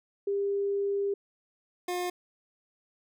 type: tone pair in turn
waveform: sine / 25% pulse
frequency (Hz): 400 / 357.2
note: G4 / F4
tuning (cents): +35 / +39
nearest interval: major second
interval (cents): 196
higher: first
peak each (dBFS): -26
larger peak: neither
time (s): 0.27-1.14 / 1.88-2.1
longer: first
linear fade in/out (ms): 5
effects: none